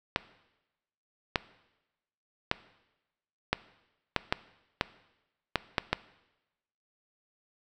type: clicks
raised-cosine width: 0.3 ms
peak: -8 dBFS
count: 10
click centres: 0.161 / 1.358 / 2.514 / 3.53 / 4.163 / 4.325 / 4.811 / 5.557 / 5.782 / 5.93 s
effects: noise-tail reverb RT60 1.0 s tail -18 dB re dry